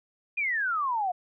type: exponential sweep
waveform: sine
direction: down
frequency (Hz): 2489 to 700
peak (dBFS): -25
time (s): 0.37-1.12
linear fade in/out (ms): 10
effects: none